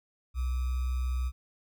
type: tone with sample-and-hold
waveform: sine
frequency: 63.1 Hz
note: B1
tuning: 38 cents sharp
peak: -27 dBFS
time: 0.34-1.32 s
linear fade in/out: 50 ms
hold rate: 1225 Hz
effects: none